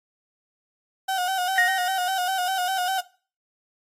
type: tone with vibrato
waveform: 35% pulse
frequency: 744 Hz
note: F#5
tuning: 9 cents sharp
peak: -21 dBFS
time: 1.08-3.01 s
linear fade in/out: 10 ms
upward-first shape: square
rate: 5 Hz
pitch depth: 51 cents each way
type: tone with exponential decay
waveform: sine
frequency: 1866 Hz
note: A#6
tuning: 1 cent sharp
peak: -15 dBFS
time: 1.58-2.14 s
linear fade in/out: 1 ms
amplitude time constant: 120 ms
effects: noise-tail reverb RT60 0.4 s tail -20 dB re dry + AAC 48 kbps